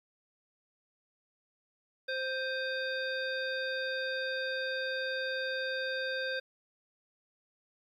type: harmonic tone with a mistuned harmonic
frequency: 523.3 Hz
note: C5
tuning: in tune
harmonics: 1 / 3 / 5 / 7 / 9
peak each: -36 / -35 / -46 / -42 / -45 dBFS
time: 2.08-6.4 s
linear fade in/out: 10 ms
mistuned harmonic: 5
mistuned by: -78 cents
effects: 11-bit